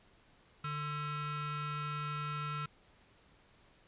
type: ring-modulated tone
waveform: 45% pulse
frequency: 595 Hz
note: D5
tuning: 22 cents sharp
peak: -33 dBFS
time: 0.64-2.66 s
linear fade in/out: 5 ms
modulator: 743 Hz
effects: pink hiss -65 dBFS RMS until 3.87 s + resampled to 8000 Hz